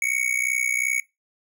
square tone with amplitude modulation, 2229 Hz, C#7, 9 cents sharp, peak -18 dBFS, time 0.02-1 s, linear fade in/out 2 ms, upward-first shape sine, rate 62.7 Hz, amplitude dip 90%, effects noise-tail reverb RT60 0.2 s tail -21 dB re dry

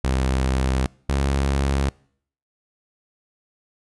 sawtooth tone pair in turn, 65.41 / 68.57 Hz, C2 / C#2, 0 / -18 cents, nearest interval minor second, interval 82 cents, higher second, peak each -15 dBFS, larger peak neither, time 0.04-0.86 / 1.09-1.89 s, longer first, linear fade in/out 0 ms, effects noise-tail reverb RT60 0.6 s tail -25 dB re dry + resampled to 24000 Hz

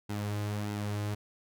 sawtooth tone with flanger, 103.83 Hz, G#2, in tune, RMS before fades -34 dBFS, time 0.09-1.15 s, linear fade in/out 10 ms, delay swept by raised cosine 1.7 to 4.4 ms, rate 1.6 Hz, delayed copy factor -0.5, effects none

